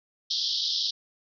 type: band-pass noise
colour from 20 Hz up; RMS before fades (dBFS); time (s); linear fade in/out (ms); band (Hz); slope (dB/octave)
white; -28; 0.3-0.91; 10; 3200 to 5400; 96
effects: none